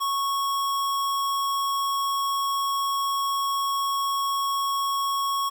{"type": "tone", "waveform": "square", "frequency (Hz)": 1104, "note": "C#6", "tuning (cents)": -7, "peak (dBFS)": -24, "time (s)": [0, 5.5], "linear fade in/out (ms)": 20, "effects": ["9-bit"]}